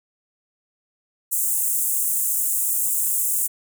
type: high-pass noise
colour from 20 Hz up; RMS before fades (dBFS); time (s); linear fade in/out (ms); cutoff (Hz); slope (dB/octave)
pink; -22; 1.31-3.48; 20; 7500; 48
effects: none